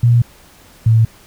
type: tone pair in turn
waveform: sine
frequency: 119.1 / 112.64 Hz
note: A#2 / A2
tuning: +38 / +41 cents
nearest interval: minor second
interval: 97 cents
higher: first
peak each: -7 dBFS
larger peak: neither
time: 0.03-0.22 / 0.86-1.05 s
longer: neither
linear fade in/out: 5 ms
effects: pink hiss -45 dBFS RMS until 1.26 s